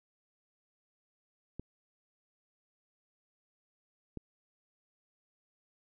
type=clicks; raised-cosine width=3 ms; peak=-27 dBFS; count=2; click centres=1.596 / 4.173 s; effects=none